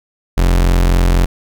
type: tone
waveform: 40% pulse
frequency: 43.96 Hz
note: F1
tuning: 12 cents sharp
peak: -8 dBFS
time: 0.37-1.26 s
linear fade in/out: 10 ms
effects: none